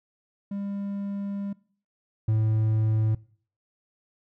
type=tone pair in turn; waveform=triangle; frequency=200 / 109.37 Hz; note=G3 / A2; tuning=+35 / -10 cents; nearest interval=minor seventh; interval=1045 cents; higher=first; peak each=-27 / -18 dBFS; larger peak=second; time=0.51-1.53 / 2.28-3.15 s; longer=first; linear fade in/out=5 ms; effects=noise-tail reverb RT60 0.5 s tail -22 dB re dry